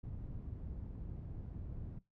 white low-pass noise, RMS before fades -45 dBFS, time 0.03-1.99 s, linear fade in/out 10 ms, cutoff 110 Hz, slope 12 dB/octave, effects noise-tail reverb RT60 0.2 s tail -19 dB re dry

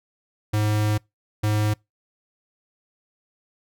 square tone bursts at uneven times, 106 Hz, G#2, 36 cents sharp, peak -20 dBFS, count 2, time 0.53-0.98 / 1.43-1.74 s, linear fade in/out 10 ms, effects noise-tail reverb RT60 0.2 s tail -25 dB re dry

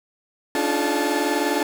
30% pulse tone cluster, 283.3 / 302.9 / 348.7 / 427.3 / 875 Hz, C#4 / D#4 / F4 / G#4 / A5, +38 / -46 / -3 / +49 / -10 cents, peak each -24 dBFS, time 0.55-1.63 s, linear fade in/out 2 ms, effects none

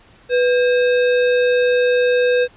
sine tone with sample-and-hold, 493.9 Hz, B4, in tune, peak -12 dBFS, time 0.29-2.48 s, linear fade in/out 50 ms, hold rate 2100 Hz, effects pink hiss -49 dBFS RMS until 2.56 s + resampled to 8000 Hz

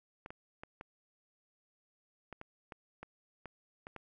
clicks, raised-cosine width 0.5 ms, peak -30 dBFS, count 11, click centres 0.261 / 0.305 / 0.635 / 0.811 / 2.327 / 2.414 / 2.722 / 3.03 / 3.457 / 3.869 / 3.963 s, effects none

